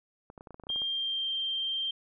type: clicks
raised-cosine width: 1 ms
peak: -32 dBFS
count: 12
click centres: 0.301 / 0.378 / 0.409 / 0.472 / 0.507 / 0.544 / 0.598 / 0.637 / 0.669 / 0.701 / 0.76 / 0.819 s
type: tone with pitch glide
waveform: sine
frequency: 3198 to 3161 Hz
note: G7 to G7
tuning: +34 to +14 cents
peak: -29 dBFS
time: 0.69-1.91 s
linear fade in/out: 5 ms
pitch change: -20 cents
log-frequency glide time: 0.81-1.3 s
effects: none